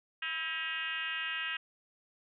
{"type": "tone with frequency modulation", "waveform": "sine", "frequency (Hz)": 2217, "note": "C#7", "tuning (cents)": 0, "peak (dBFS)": -33, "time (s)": [0.22, 1.57], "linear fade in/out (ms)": 5, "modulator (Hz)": 305, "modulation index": 2.7, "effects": []}